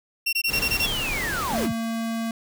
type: tone bursts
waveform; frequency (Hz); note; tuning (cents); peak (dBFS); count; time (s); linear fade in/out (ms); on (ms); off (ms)
30% pulse; 2732; F7; -39; -18; 7; 0.26-0.863; 10; 69; 20
type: noise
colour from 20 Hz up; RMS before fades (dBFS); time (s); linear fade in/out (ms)
pink; -30; 0.47-1.69; 50
type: linear sweep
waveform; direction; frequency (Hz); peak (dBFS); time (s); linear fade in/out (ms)
sine; down; 3535 to 41.2; -26; 0.82-1.73; 20
type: tone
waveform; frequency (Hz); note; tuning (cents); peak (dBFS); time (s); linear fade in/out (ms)
square; 227.4; A#3; -43; -26; 1.53-2.31; 2
effects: none